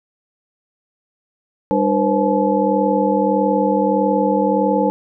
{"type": "tone cluster", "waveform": "sine", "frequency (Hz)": [199.2, 299.2, 484.4, 526, 859], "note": ["G3", "D4", "B4", "C5", "A5"], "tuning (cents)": [28, 32, -34, 9, -42], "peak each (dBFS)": -20, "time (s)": [1.71, 4.9], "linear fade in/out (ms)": 0, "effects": []}